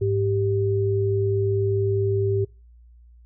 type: tone pair together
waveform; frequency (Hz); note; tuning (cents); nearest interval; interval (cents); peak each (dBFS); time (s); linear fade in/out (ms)
sine; 103.83 / 392; G#2 / G4; 0 / 0; octave + major seventh; 2300; -22; 0.01-2.45; 10
effects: noise-tail reverb RT60 0.3 s tail -26 dB re dry + added 59 Hz sine -47 dBFS peak until 3.25 s